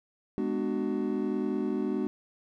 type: chord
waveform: triangle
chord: G# half-diminished seventh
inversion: none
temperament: just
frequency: 207.7 / 249.2 / 299 / 373.8 Hz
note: G#3 / B3 / D4 / F#4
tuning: 0 / +16 / +31 / +18 cents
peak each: -31 dBFS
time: 0.38-2.07 s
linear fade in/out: 0 ms
effects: none